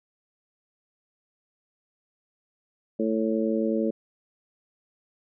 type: harmonic tone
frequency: 110.8 Hz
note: A2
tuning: 13 cents sharp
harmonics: 2 / 3 / 4 / 5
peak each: -26 / -28 / -29 / -30 dBFS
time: 2.99-3.91 s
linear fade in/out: 10 ms
effects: none